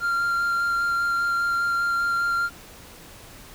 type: tone with vibrato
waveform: triangle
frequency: 1388 Hz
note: F6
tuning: 11 cents flat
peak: -19 dBFS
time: 0-2.5 s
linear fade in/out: 50 ms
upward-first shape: sine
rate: 5 Hz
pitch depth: 10 cents each way
effects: pink hiss -45 dBFS RMS until 3.54 s